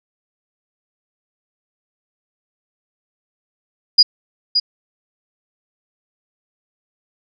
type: tone with echo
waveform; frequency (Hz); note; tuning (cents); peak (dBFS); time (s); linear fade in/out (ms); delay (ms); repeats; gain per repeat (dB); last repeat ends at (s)
sine; 4894; D#8; -29; -4; 3.98-4.03; 10; 570; 1; -8; 4.6
effects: none